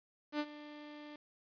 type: tone with ADSR envelope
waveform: sawtooth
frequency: 297.1 Hz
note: D4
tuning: 20 cents sharp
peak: -28 dBFS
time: 0.32-1.16 s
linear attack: 75 ms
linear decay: 53 ms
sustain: -16 dB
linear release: 3 ms
effects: resampled to 11025 Hz + 10-bit